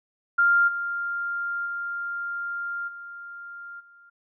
sine tone with level steps, 1396.9 Hz, F6, in tune, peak -16 / -26 / -28 / -37 / -50 dBFS, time 0.38-4.1 s, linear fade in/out 10 ms, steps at 0.67 / 1.65 / 2.87 / 3.79 s, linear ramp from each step 20 ms, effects none

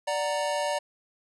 square chord, D augmented, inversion none, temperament equal with one note detuned, 587.3 / 740 / 929.6 Hz, D5 / F#5 / A#5, 0 / 0 / -5 cents, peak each -29 / -35 / -32 dBFS, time 0.07-0.79 s, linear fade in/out 10 ms, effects resampled to 24000 Hz

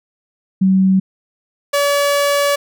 sine / sawtooth tone pair in turn, 189.9 / 570.9 Hz, F#3 / D5, +45 / -49 cents, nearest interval octave + perfect fifth, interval 1906 cents, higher second, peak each -9 dBFS, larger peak neither, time 0.61-1 / 1.73-2.56 s, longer second, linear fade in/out 10 ms, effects none

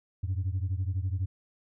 sine beating tone pair, 89.5 / 101.5 Hz, F2 / G#2, +43 / -39 cents, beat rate 12 Hz, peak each -28 / -30 dBFS, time 0.23-1.26 s, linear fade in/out 10 ms, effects tanh soft clip ceiling -24 dBFS

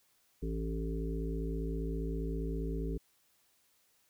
harmonic tone, 55 Hz, A1, in tune, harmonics 1 / 3 / 5 / 7 / 8, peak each -35 / -40 / -42 / -43 / -44 dBFS, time 0.42-2.98 s, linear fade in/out 10 ms, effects white hiss -71 dBFS RMS until 4.09 s

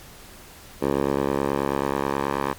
10% pulse tone with band-pass filter sweep, 69.3 Hz, C#2, in tune, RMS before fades -24 dBFS, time 0.81-2.54 s, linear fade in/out 20 ms, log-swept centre 510 to 930 Hz, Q 1.2, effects pink hiss -45 dBFS RMS until 2.58 s + MP3 96 kbps

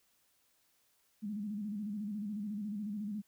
sine tone with vibrato, 207.7 Hz, G#3, in tune, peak -36 dBFS, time 1.22-3.22 s, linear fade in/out 20 ms, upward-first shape square, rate 14 Hz, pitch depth 67 cents each way, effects white hiss -73 dBFS RMS until 3.27 s

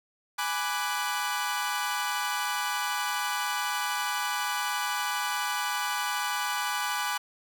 sawtooth chord, G# half-diminished seventh, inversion none, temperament equal with one note detuned, 830.6 / 987.8 / 1174.7 / 1487.7 Hz, G#5 / B5 / D6 / F#6, 0 / 0 / 0 / +9 cents, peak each -30 dBFS, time 0.38-7.18 s, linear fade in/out 10 ms, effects none

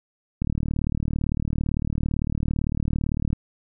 click train, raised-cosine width 5 ms, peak -12 dBFS, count 111, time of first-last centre 0.42-3.33 s, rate 37.8 Hz, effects none

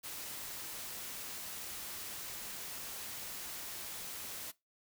white noise, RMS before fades -44 dBFS, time 0.03-4.52 s, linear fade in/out 20 ms, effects noise-tail reverb RT60 0.2 s tail -20 dB re dry

